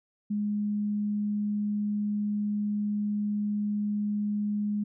sine tone, 207.7 Hz, G#3, in tune, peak -26 dBFS, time 0.3-4.84 s, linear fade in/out 10 ms, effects none

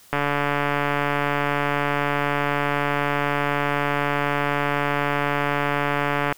click train, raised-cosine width 0.5 ms, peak -7 dBFS, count 893, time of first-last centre 0.13-6.324 s, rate 144 Hz, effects white hiss -51 dBFS RMS until 6.37 s

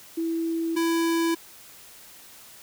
sine / square tone pair in turn, 329.6 / 332.1 Hz, E4 / E4, 0 / +13 cents, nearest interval unison, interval 13 cents, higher second, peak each -24 / -22 dBFS, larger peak second, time 0.17-0.76 / 0.76-1.35 s, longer neither, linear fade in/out 10 ms, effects white hiss -48 dBFS RMS until 2.62 s

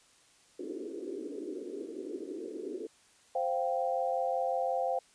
pink band-pass noise, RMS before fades -40 dBFS, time 0.59-2.87 s, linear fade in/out 5 ms, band 290 to 440 Hz, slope 48 dB/octave
sine chord, C suspended fourth, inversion none, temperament equal, 523.3 / 698.5 / 784 Hz, C5 / F5 / G5, 0 / 0 / 0 cents, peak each -32 / -33 / -34 dBFS, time 3.35-4.99 s, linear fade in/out 5 ms
effects white hiss -63 dBFS RMS until 5.14 s + resampled to 22050 Hz

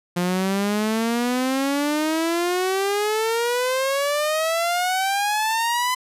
sawtooth exponential sweep, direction up, 174.61 to 1015 Hz, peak -16 dBFS, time 0.16-5.95 s, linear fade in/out 10 ms, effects resampled to 32000 Hz

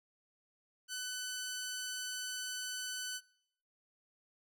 10% pulse tone, 1502 Hz, F#6, 26 cents sharp, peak -30 dBFS, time 0.88-3.21 s, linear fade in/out 50 ms, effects noise-tail reverb RT60 0.8 s tail -25 dB re dry

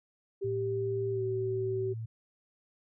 sine tone with pitch glide, 392 to 381.1 Hz, G4 to G4, 0 to -49 cents, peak -30 dBFS, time 0.41-1.94 s, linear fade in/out 20 ms, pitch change -49 cents, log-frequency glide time 1.11-1.23 s
sine tone, 112.6 Hz, A2, 40 cents sharp, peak -35 dBFS, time 0.44-2.06 s, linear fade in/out 10 ms
effects none

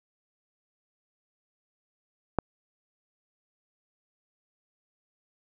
click, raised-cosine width 1 ms, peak -9 dBFS, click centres 2.387 s, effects none

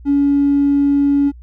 triangle tone, 282.8 Hz, C#4, 35 cents sharp, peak -7 dBFS, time 0.05-1.32 s, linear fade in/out 50 ms, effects tanh soft clip ceiling -8 dBFS + added 60 Hz sine -35 dBFS peak until 1.42 s

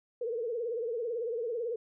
sine tone with vibrato, 466.2 Hz, A#4, in tune, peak -31 dBFS, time 0.21-1.76 s, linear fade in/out 5 ms, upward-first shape triangle, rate 18 Hz, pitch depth 130 cents each way, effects none

